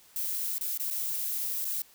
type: noise with dropouts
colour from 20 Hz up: violet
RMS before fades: -32 dBFS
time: 0.16-1.82 s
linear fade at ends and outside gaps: 2 ms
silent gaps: 0.583-0.61 / 0.776-0.797 / 0.903-0.908 / 1.646-1.651 s
effects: white hiss -58 dBFS RMS until 1.94 s